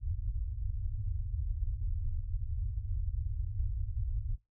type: low-pass noise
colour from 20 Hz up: pink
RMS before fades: -34 dBFS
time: 0-4.38 s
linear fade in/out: 50 ms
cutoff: 110 Hz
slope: 96 dB/octave
effects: noise-tail reverb RT60 0.2 s tail -22 dB re dry